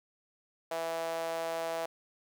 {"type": "tone with high-pass filter", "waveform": "sawtooth", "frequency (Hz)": 164.81, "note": "E3", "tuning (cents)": 0, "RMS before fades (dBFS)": -35, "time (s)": [0.71, 1.86], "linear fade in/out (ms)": 5, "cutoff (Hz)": 630, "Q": 3.9, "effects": []}